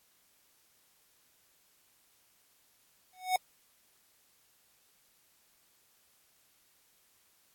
square tone with exponential growth, 740 Hz, F#5, in tune, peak -23 dBFS, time 3.13-3.36 s, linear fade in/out 2 ms, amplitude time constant 48 ms, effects white hiss -68 dBFS RMS until 7.54 s + AAC 64 kbps

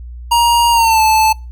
square tone with pitch glide, 943 to 874.8 Hz, A#5 to A5, +20 to -10 cents, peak -9 dBFS, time 0.31-1.33 s, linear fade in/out 10 ms, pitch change -130 cents, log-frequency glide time 0.71-1.01 s, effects noise-tail reverb RT60 0.3 s tail -25 dB re dry + added 60 Hz sine -27 dBFS peak until 1.51 s

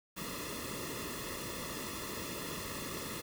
pink noise with comb filter, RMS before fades -41 dBFS, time 0.16-3.22 s, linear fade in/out 20 ms, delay 1.3 ms, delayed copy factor -0.85, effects none

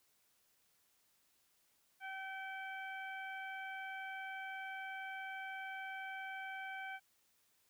harmonic tone with a mistuned harmonic, 769 Hz, G5, 33 cents flat, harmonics 1 / 2 / 3 / 4, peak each -47 / -46 / -50 / -59 dBFS, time 2-7 s, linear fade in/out 50 ms, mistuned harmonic 4, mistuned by +34 cents, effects white hiss -75 dBFS RMS until 7.69 s

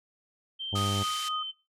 sine tone with pitch glide, 3136 to 3082 Hz, G7 to G7, 0 to -30 cents, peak -33 dBFS, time 0.59-1.52 s, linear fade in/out 20 ms, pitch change -30 cents, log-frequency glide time 0.75-1.12 s
harmonic tone, 100 Hz, G2, 35 cents sharp, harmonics 1 / 2 / 3 / 4 / 5 / 6 / 7 / 8 / 9, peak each -29 / -35 / -39 / -41 / -43 / -45 / -46 / -47 / -48 dBFS, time 0.72-1.04 s, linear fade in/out 20 ms
sine tone with tremolo, 1244.5 Hz, D#6, in tune, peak -29 dBFS, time 0.75-1.43 s, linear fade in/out 5 ms, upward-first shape triangle, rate 3.8 Hz, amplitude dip 60%
white band-pass noise, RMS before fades -38 dBFS, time 0.75-1.29 s, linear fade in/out 10 ms, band 2000 to 7500 Hz, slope 12 dB/octave
effects noise-tail reverb RT60 0.3 s tail -20 dB re dry + low-pass 12000 Hz 12 dB/octave

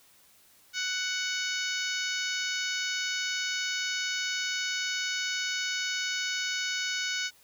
harmonic tone, 743 Hz, F#5, 7 cents sharp, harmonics 2 / 3 / 4 / 5 / 6 / 7 / 8 / 9, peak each -34 / -36 / -37 / -38 / -39 / -39 / -40 / -41 dBFS, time 0.73-7.31 s, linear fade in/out 50 ms, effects white hiss -60 dBFS RMS until 7.43 s

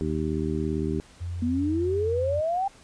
harmonic tone, 77.78 Hz, D#2, in tune, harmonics 1 / 2 / 3 / 4 / 5, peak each -31 / -31 / -31 / -31 / -31 dBFS, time 0.01-1 s, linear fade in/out 0 ms
sine tone, 87.31 Hz, F2, in tune, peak -29 dBFS, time 1.2-2.41 s, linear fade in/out 20 ms
sine exponential sweep, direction up, 234.5 to 804 Hz, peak -23 dBFS, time 1.42-2.68 s, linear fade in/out 5 ms
effects pink hiss -53 dBFS RMS until 2.83 s + resampled to 22050 Hz

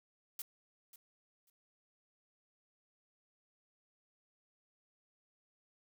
blue noise with echo, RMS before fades -42 dBFS, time 0.39-0.42 s, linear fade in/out 2 ms, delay 540 ms, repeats 2, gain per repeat -15 dB, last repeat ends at 1.5 s, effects none

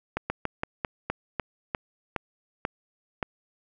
slowing click train, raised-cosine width 0.5 ms, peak -12 dBFS, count 11, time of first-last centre 0.17-3.228 s, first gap 130 ms, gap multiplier 1.18, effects none

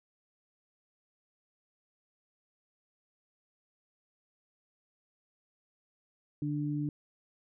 sine tone pair together, 147.11 / 294.7 Hz, D3 / D4, +3 / +6 cents, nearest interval octave, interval 1203 cents, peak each -33 / -33 dBFS, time 6.42-6.89 s, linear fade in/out 2 ms, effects none

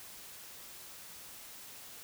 silence, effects white hiss -50 dBFS RMS until 2.03 s

